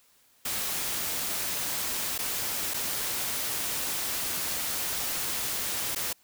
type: noise with dropouts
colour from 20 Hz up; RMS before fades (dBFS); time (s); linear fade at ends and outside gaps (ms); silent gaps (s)
white; -31; 0.45-6.13; 5; 2.18-2.188 / 2.738-2.741 / 5.95-5.959
effects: white hiss -63 dBFS RMS until 6.23 s